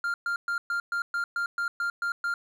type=tone bursts; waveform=triangle; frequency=1396.9 Hz; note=F6; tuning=in tune; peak=-24 dBFS; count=11; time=0.04-2.34 s; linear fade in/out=2 ms; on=100 ms; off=120 ms; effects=none